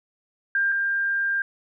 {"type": "tone pair in turn", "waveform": "sine", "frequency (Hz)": [1596, 1596], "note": ["G6", "G6"], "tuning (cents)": [31, 31], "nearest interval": "unison", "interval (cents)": 0, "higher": "neither", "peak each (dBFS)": [-19, -21], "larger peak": "first", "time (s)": [[0.55, 0.72], [0.72, 1.42]], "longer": "second", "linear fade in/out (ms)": 2, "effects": []}